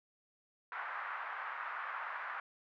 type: band-pass noise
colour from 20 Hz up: pink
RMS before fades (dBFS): -42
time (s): 0.72-2.4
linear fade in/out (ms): 2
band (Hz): 1000 to 1700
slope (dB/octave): 24
effects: none